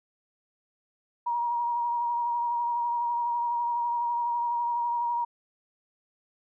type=tone with vibrato; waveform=sine; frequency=950 Hz; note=A#5; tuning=33 cents sharp; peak=-25 dBFS; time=1.26-5.25 s; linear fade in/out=10 ms; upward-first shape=sine; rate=12 Hz; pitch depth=21 cents each way; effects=none